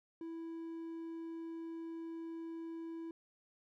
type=tone; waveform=triangle; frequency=329.6 Hz; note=E4; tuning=in tune; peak=-40 dBFS; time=0.21-3.11 s; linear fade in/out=2 ms; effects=none